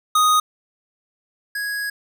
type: tone pair in turn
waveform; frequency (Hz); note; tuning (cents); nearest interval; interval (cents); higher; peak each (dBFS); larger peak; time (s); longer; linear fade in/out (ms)
square; 1244.5 / 1661.2; D#6 / G#6; 0 / 0; perfect fourth; 500; second; -14 / -24; first; 0.15-0.4 / 1.55-1.9; second; 5
effects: none